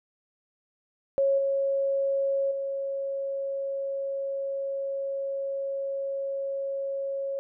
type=tone with level steps; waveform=sine; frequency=549 Hz; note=C#5; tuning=17 cents flat; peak=-20 / -23 / -28 dBFS; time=1.18-7.39 s; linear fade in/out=0 ms; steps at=1.38 / 2.51 s; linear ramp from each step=5 ms; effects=none